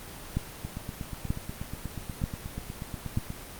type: two click trains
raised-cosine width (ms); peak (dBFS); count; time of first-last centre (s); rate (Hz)
5; -14 / -22; 4 / 23; 0.37-3.174 / 0.65-3.304; 1.07 / 8.29
effects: pink hiss -43 dBFS RMS until 3.59 s + Opus 24 kbps